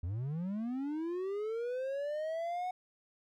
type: linear sweep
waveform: triangle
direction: up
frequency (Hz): 79.7 to 741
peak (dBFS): -32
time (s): 0.03-2.71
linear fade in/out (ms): 5
effects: none